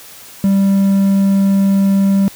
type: tone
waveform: triangle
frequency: 196 Hz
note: G3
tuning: in tune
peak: -7 dBFS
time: 0.44-2.28 s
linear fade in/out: 0 ms
effects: white hiss -37 dBFS RMS until 2.35 s + high-pass 60 Hz 12 dB/octave